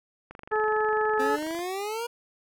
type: click train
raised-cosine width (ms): 0.5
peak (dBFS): -27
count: 32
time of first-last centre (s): 0.31-1.591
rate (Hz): 24.2
type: harmonic tone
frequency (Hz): 430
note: A4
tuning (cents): -40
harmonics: 1 / 2 / 3 / 4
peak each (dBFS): -25 / -28 / -30 / -31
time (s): 0.51-1.37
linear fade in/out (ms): 20
type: exponential sweep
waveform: 25% pulse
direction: up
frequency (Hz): 261.6 to 482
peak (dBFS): -26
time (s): 1.19-2.07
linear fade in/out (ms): 10
effects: none